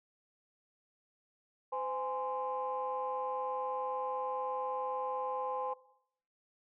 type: tone cluster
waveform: sine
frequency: 513 / 829 / 1038 Hz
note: C5 / G#5 / C6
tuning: -34 / -3 / -14 cents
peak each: -38 / -37 / -38 dBFS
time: 1.72-5.74 s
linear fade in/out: 10 ms
effects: noise-tail reverb RT60 0.7 s tail -18 dB re dry + tanh soft clip ceiling -25 dBFS